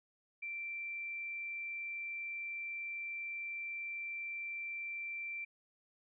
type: tone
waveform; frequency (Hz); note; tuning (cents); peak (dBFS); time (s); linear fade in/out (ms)
sine; 2349; D7; 0; -39; 0.42-5.45; 10
effects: none